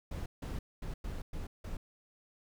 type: noise bursts at uneven times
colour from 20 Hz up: brown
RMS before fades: -39 dBFS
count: 6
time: 0.11-0.26 / 0.42-0.59 / 0.82-0.94 / 1.04-1.22 / 1.33-1.47 / 1.64-1.77 s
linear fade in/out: 5 ms
effects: none